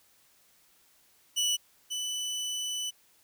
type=tone pair in turn; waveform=25% pulse; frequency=2960 / 2986 Hz; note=F#7 / F#7; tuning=0 / +15 cents; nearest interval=unison; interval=15 cents; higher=second; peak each=-22 / -28 dBFS; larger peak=first; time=1.36-1.57 / 1.9-2.91 s; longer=second; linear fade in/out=20 ms; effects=white hiss -64 dBFS RMS until 3.23 s